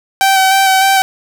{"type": "tone with vibrato", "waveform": "sawtooth", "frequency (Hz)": 770, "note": "G5", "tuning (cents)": -31, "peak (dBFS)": -4, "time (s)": [0.21, 1.02], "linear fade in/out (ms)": 0, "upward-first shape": "square", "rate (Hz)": 3.3, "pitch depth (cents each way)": 16, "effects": []}